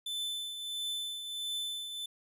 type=tone with tremolo; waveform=45% pulse; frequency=3520 Hz; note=A7; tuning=in tune; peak=-33 dBFS; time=0.06-2.06 s; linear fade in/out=5 ms; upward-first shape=triangle; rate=1.5 Hz; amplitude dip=55%; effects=resampled to 32000 Hz